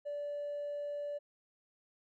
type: tone with hard clipping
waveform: sine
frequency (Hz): 581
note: D5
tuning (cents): -19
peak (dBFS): -37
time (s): 0.05-1.19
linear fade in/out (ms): 20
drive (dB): 1
effects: none